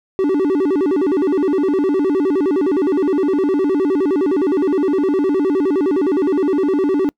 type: tone with vibrato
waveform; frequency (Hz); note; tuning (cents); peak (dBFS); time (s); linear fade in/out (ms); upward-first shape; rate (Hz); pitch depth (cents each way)
triangle; 333; E4; +18; -11; 0.19-7.09; 0; square; 9.7; 240
effects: noise-tail reverb RT60 0.1 s tail -26 dB re dry